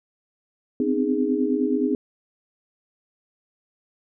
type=tone cluster; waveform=sine; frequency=254.5 / 264.1 / 308.3 / 412.1 Hz; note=C4 / C4 / D#4 / G#4; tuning=-48 / +16 / -16 / -13 cents; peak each=-25 dBFS; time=0.8-1.95 s; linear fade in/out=2 ms; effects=none